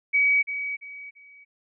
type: tone with echo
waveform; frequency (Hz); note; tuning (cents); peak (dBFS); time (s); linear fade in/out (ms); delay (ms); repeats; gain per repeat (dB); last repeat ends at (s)
sine; 2269; C#7; +40; -17; 0.13-0.43; 20; 340; 3; -10; 1.45
effects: none